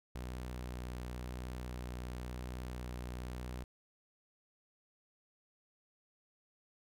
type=tone with vibrato; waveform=sawtooth; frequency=61.74 Hz; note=B1; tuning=in tune; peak=-37 dBFS; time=0.15-3.64 s; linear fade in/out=5 ms; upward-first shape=sine; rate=0.95 Hz; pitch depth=11 cents each way; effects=none